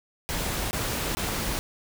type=noise bursts; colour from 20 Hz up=pink; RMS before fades=-29 dBFS; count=3; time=0.29-1.59 s; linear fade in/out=0 ms; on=420 ms; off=20 ms; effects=none